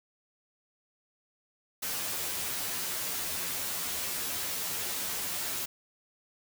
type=noise with comb filter; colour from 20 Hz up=white; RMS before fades=-34 dBFS; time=1.82-5.66 s; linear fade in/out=10 ms; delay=11 ms; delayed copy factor=+1; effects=none